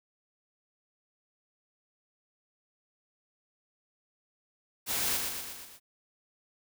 white noise with echo, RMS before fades -31 dBFS, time 4.86-5.2 s, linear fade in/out 50 ms, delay 120 ms, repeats 5, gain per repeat -4 dB, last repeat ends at 5.8 s, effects none

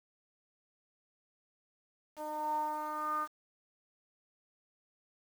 10% pulse tone with low-pass filter sweep, 304.2 Hz, D#4, 39 cents flat, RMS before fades -36 dBFS, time 2.16-3.28 s, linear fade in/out 50 ms, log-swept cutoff 760 to 1300 Hz, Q 9.2, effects 9-bit

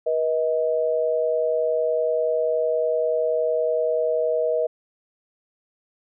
sine tone pair together, 481.8 / 632.4 Hz, B4 / D#5, -43 / +28 cents, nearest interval perfect fourth, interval 471 cents, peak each -22 dBFS, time 0.06-4.67 s, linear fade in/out 10 ms, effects none

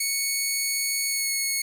10% pulse tone with pitch glide, 2217 to 2193 Hz, C#7 to C#7, 0 to -19 cents, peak -15 dBFS, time 0-1.62 s, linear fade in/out 5 ms, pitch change -19 cents, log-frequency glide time 1.07-1.3 s, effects none

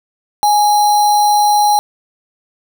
sine tone with sample-and-hold, 832 Hz, G#5, 3 cents sharp, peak -8 dBFS, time 0.43-1.79 s, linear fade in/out 0 ms, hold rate 4900 Hz, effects none

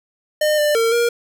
square tone with pitch steps, 607 / 595 / 456.6 / 471.8 Hz, D#5 / D5 / A#4 / A#4, -43 / +22 / -36 / +21 cents, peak -15 dBFS, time 0.41-1.09 s, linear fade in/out 5 ms, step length 170 ms, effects none

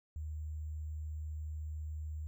sine tone with sample-and-hold, 77 Hz, D#2, 17 cents flat, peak -38 dBFS, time 0.16-2.27 s, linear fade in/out 0 ms, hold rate 7350 Hz, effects none

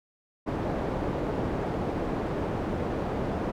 white low-pass noise, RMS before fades -30 dBFS, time 0.46-3.52 s, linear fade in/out 20 ms, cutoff 540 Hz, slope 12 dB/octave, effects none

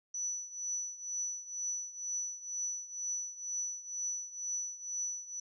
sine tone with tremolo, 5940 Hz, F#8, 6 cents sharp, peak -32 dBFS, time 0.14-5.4 s, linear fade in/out 5 ms, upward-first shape triangle, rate 2.1 Hz, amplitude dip 85%, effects none

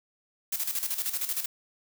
blue noise with tremolo, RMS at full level -29 dBFS, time 0.52-1.46 s, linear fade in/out 5 ms, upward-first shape square, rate 13 Hz, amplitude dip 65%, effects none

